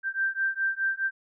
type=beating tone pair; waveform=sine; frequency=1568 / 1572.8 Hz; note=G6 / G6; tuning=0 / +5 cents; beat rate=4.8 Hz; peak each=-28 dBFS; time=0.03-1.11 s; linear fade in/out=50 ms; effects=none